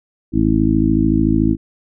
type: harmonic tone with a mistuned harmonic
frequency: 53.7 Hz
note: A1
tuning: 41 cents flat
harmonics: 1 / 2 / 3 / 4 / 5 / 6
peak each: -21 / -21 / -22 / -19 / -17 / -17 dBFS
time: 0.32-1.57 s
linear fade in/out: 50 ms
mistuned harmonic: 1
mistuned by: -25 cents
effects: none